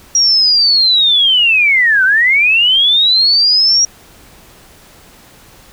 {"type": "linear two-way sweep", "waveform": "sine", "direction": "down then up", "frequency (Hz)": [5700, 1480, 5700], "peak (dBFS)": -7, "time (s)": [0.15, 3.85], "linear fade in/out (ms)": 2, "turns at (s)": 2.04, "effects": ["pink hiss -42 dBFS RMS until 5.72 s"]}